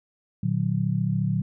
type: chord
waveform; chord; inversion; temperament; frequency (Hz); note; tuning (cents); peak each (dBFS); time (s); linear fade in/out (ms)
sine; Bb augmented; none; equal with one note detuned; 116.54 / 150.61 / 185; Bb2 / D3 / F#3; 0 / +44 / 0; -26; 0.43-1.42; 5
effects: none